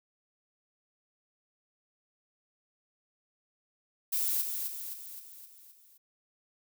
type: noise with echo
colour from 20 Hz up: violet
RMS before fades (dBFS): -30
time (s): 4.12-4.42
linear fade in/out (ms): 10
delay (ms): 260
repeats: 6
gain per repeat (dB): -5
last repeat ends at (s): 5.98
effects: none